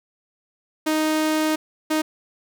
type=tone bursts at uneven times; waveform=sawtooth; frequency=311.1 Hz; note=D#4; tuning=in tune; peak=-15 dBFS; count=2; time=0.86-1.56 / 1.9-2.02 s; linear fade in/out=10 ms; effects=none